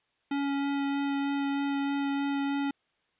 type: tone with vibrato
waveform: square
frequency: 280 Hz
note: C#4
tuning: 18 cents sharp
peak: -28 dBFS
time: 0.31-2.71 s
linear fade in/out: 5 ms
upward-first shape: sine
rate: 3.2 Hz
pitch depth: 8 cents each way
effects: white hiss -73 dBFS RMS until 3.19 s + resampled to 8000 Hz